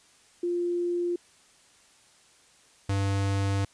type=tone pair in turn; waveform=sine / square; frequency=349.2 / 98.62 Hz; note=F4 / G2; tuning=0 / +11 cents; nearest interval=octave + minor seventh; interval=2189 cents; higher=first; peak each=-25 dBFS; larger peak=neither; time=0.43-1.16 / 2.89-3.65 s; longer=second; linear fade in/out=5 ms; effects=white hiss -59 dBFS RMS until 3.73 s + resampled to 22050 Hz